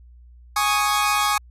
sawtooth chord, Ab suspended fourth, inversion none, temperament equal, 830.6 / 1108.7 / 1244.5 Hz, Ab5 / Db6 / Eb6, 0 / 0 / 0 cents, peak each -19 dBFS, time 0.56-1.38 s, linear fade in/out 5 ms, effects added 60 Hz sine -44 dBFS peak until 1.5 s + resampled to 32000 Hz

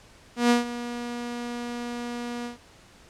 sawtooth tone with ADSR envelope, 240 Hz, B3, 49 cents flat, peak -12 dBFS, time 0.36-2.58 s, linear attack 140 ms, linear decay 140 ms, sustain -15 dB, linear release 130 ms, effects pink hiss -53 dBFS RMS until 3.09 s + low-pass 8000 Hz 12 dB/octave

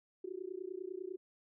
sine tone with amplitude modulation, 370 Hz, F#4, in tune, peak -36 dBFS, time 0.24-1.17 s, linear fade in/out 5 ms, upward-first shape sine, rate 30 Hz, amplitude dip 100%, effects none

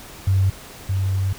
sine tone pair in turn, 95.9 / 95.9 Hz, G2 / G2, -37 / -37 cents, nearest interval unison, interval 0 cents, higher neither, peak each -14 / -18 dBFS, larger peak first, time 0.27-0.5 / 0.89-1.33 s, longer second, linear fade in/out 5 ms, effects pink hiss -40 dBFS RMS until 1.38 s

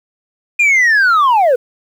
sine linear sweep, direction down, 2451 to 466.2 Hz, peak -5 dBFS, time 0.59-1.56 s, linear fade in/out 10 ms, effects tanh soft clip ceiling -7 dBFS + 7-bit

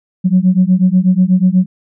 sine beating tone pair, 180.2 / 188.4 Hz, F#3 / F#3, -45 / +32 cents, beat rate 8.2 Hz, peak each -10 dBFS, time 0.24-1.66 s, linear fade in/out 20 ms, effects tanh soft clip ceiling -1 dBFS

